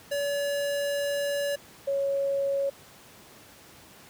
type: tone pair in turn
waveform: square / sine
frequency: 570 / 554.1 Hz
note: C#5 / C#5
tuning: +48 / -1 cents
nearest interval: unison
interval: 49 cents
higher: first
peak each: -27 / -24 dBFS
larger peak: second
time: 0.11-1.56 / 1.87-2.7 s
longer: first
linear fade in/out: 10 ms
effects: pink hiss -51 dBFS RMS until 4.09 s + high-pass 100 Hz 12 dB/octave